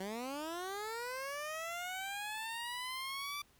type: linear sweep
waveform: 15% pulse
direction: up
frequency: 184.2 to 1174 Hz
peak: -33 dBFS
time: 0-3.42 s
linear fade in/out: 5 ms
effects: pink hiss -68 dBFS RMS until 3.59 s